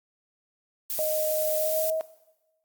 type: noise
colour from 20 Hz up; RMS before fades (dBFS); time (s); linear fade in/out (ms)
violet; -30; 0.9-1.9; 0
type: tone with pitch glide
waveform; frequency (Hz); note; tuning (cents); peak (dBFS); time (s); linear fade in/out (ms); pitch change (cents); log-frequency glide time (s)
sine; 620 to 637.4; D#5 to D#5; -6 to +42; -25; 0.99-2.01; 0; +48; 1.56-1.9
effects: noise-tail reverb RT60 1.0 s tail -17 dB re dry + Opus 48 kbps